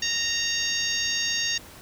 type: harmonic tone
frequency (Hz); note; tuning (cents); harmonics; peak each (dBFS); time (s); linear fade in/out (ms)
927; A#5; -10; 2 / 3 / 4 / 5 / 6 / 7; -31 / -31 / -31 / -31 / -31 / -31; 0.02-1.58; 5
effects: pink hiss -46 dBFS RMS until 1.81 s